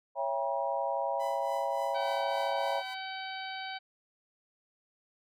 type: chord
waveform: sine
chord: C# diminished seventh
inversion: none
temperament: just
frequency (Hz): 554.4 / 665.2 / 798.3 / 957.9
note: C#5 / E5 / G5 / Bb5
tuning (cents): 0 / +16 / +31 / +47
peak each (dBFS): -34 / -35 / -35 / -35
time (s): 0.15-2.83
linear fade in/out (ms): 50
type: tone with tremolo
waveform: sawtooth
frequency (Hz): 1001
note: B5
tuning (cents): +23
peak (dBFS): -39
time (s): 1.19-2.95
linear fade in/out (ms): 20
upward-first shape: triangle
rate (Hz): 3.5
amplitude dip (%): 75
type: harmonic tone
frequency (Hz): 764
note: G5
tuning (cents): -45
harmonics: 1 / 2 / 3 / 4 / 5 / 6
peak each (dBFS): -40 / -43 / -45 / -46 / -47 / -48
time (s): 1.94-3.79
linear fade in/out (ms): 20
effects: none